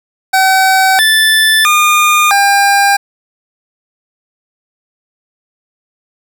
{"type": "tone with pitch steps", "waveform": "25% pulse", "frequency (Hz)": [762, 1755, 1215, 800], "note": ["G5", "A6", "D#6", "G5"], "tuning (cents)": [-49, -5, -42, 35], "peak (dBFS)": -3, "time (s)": [0.33, 2.97], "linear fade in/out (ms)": 10, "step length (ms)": 660, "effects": ["7-bit"]}